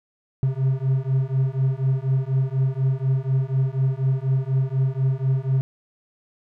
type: beating tone pair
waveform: triangle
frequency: 130.81 / 134.91 Hz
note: C3 / C#3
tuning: 0 / -47 cents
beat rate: 4.1 Hz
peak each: -20 dBFS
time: 0.43-5.61 s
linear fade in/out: 0 ms
effects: none